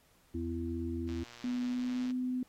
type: harmonic tone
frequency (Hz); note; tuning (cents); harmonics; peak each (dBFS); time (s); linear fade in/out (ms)
84; E2; +33; 1 / 3 / 4; -38 / -38 / -38; 0.34-1.24; 10
type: click train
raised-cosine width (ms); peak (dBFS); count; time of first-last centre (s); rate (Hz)
0.2; -33; 122; 1.09-2.107; 119
type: tone with pitch glide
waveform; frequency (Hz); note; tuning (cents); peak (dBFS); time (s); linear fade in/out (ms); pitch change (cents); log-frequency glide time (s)
sine; 247.5 to 252.8; B3 to B3; +4 to +41; -31; 1.44-2.43; 2; +37; 1.64-2.11
effects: pink hiss -67 dBFS RMS until 2.48 s + AAC 48 kbps